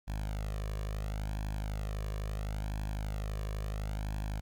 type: tone with flanger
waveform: sawtooth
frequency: 51.91 Hz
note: G#1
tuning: in tune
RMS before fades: -36 dBFS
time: 0.07-4.41 s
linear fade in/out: 20 ms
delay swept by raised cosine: 1.2 to 1.75 ms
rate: 0.73 Hz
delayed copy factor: +0.85
effects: 12-bit